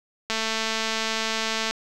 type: click train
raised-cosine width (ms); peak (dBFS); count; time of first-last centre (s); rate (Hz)
0.2; -9; 314; 0.3-1.71; 222
effects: none